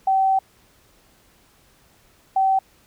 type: tone pair in turn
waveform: sine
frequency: 769 / 769 Hz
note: G5 / G5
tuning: -33 / -33 cents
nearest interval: unison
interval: 0 cents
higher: neither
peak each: -15 / -15 dBFS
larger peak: neither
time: 0.07-0.39 / 2.36-2.59 s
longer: first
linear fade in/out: 5 ms
effects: pink hiss -57 dBFS RMS until 2.86 s